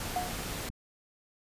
pink noise, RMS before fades -37 dBFS, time 0-0.69 s, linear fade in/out 2 ms
sine tone with exponential decay, 723 Hz, F#5, 40 cents flat, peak -26 dBFS, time 0.16-0.44 s, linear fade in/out 2 ms, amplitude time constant 60 ms
clicks, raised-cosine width 5 ms, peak -31 dBFS, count 3, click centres 0.333 / 0.39 / 0.7 s
effects resampled to 32000 Hz

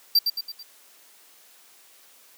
square tone with echo, 4699 Hz, D8, in tune, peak -15 dBFS, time 0.15-0.19 s, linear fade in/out 5 ms, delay 110 ms, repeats 4, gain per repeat -6 dB, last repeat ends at 0.63 s, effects white hiss -54 dBFS RMS until 2.37 s + high-pass 300 Hz 12 dB/octave

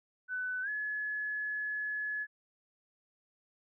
sine tone with pitch glide, 1500 to 1703.3 Hz, F#6 to G#6, +23 to +43 cents, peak -33 dBFS, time 0.28-2.27 s, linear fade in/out 50 ms, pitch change +220 cents, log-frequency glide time 0.62-0.69 s, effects none

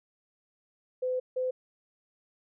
sine tone pair in turn, 508 / 510.6 Hz, B4 / C5, +49 / -42 cents, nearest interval unison, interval 9 cents, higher second, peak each -27 dBFS, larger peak neither, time 1.02-1.2 / 1.36-1.51 s, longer first, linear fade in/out 10 ms, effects none

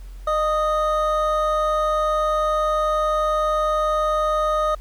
triangle tone pair together, 613.3 / 1244.5 Hz, D#5 / D#6, -25 / 0 cents, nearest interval octave, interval 1225 cents, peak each -19 dBFS, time 0.27-4.75 s, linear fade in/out 5 ms, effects added 44 Hz sine -34 dBFS peak until 4.8 s + pink hiss -54 dBFS RMS until 4.8 s

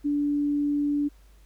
sine tone, 290 Hz, D4, 22 cents flat, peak -22 dBFS, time 0.04-1.09 s, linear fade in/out 20 ms, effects added 50 Hz sine -51 dBFS peak until 1.45 s + pink hiss -63 dBFS RMS until 1.45 s

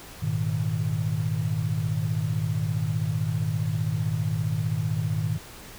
sine chord, Ab suspended second, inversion none, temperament equal with one note detuned, 103.83 / 119.13 / 155.56 Hz, Ab2 / Bb2 / Eb3, 0 / +38 / 0 cents, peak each -28 / -29 / -27 dBFS, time 0.22-5.38 s, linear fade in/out 10 ms, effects pink hiss -44 dBFS RMS until 5.78 s

